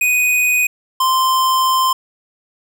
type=tone pair in turn; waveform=square; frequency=2489 / 1041.4 Hz; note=D#7 / C6; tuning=0 / -8 cents; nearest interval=octave + minor third; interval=1508 cents; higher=first; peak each=-13 dBFS; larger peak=neither; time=0.01-0.67 / 1-1.93 s; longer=second; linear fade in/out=5 ms; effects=none